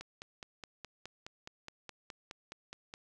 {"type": "click train", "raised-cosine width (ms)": 0.2, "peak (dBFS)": -27, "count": 15, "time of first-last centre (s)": [0.01, 2.939], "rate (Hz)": 4.78, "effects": []}